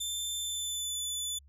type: tone with pitch glide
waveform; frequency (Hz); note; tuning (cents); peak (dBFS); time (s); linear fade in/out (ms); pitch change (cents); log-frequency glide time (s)
20% pulse; 3552 to 3485; A7 to A7; +16 to -17; -27; 0-1.39; 10; -33; 0.37-0.99
effects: added 70 Hz sine -55 dBFS peak until 1.48 s